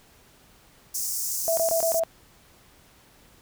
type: high-pass noise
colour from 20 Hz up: pink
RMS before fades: -29 dBFS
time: 0.94-2 s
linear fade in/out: 10 ms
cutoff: 5500 Hz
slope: 48 dB/octave
type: tone bursts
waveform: sine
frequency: 659.3 Hz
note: E5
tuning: in tune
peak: -21 dBFS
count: 5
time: 1.48-2.036 s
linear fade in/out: 0 ms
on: 92 ms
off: 24 ms
effects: pink hiss -56 dBFS RMS until 3.41 s